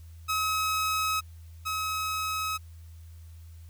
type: tone pair in turn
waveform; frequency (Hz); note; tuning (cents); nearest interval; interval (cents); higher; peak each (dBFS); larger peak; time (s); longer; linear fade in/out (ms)
sawtooth; 1278 / 1278; D#6 / D#6; +46 / +46; unison; 0; neither; -22 / -25; first; 0.28-1.21 / 1.65-2.58; neither; 20
effects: added 82 Hz sine -44 dBFS peak until 3.69 s + white hiss -63 dBFS RMS until 3.69 s